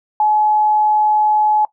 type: tone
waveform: sine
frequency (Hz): 850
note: G#5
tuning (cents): +40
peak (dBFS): -11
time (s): 0.2-1.65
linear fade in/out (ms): 2
effects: noise-tail reverb RT60 0.1 s tail -18 dB re dry